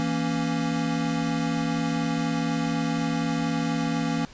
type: chord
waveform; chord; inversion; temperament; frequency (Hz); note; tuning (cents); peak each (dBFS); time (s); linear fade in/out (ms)
square; A# diminished; second; equal; 164.81 / 233.1 / 277.2; E3 / A#3 / C#4; 0 / 0 / 0; -29; 0-4.25; 0
effects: pink hiss -49 dBFS RMS until 4.33 s + resampled to 16000 Hz